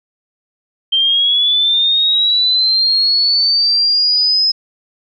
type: linear sweep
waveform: sine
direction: up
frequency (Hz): 3136 to 5130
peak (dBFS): -10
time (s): 0.92-4.52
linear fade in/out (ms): 10
effects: none